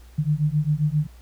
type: beating tone pair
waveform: sine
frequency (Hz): 146.83 / 154.33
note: D3 / D#3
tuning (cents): 0 / -14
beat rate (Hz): 7.5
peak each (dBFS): -22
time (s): 0.18-1.07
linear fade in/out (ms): 10
effects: added 60 Hz sine -44 dBFS peak until 1.21 s + pink hiss -56 dBFS RMS until 1.21 s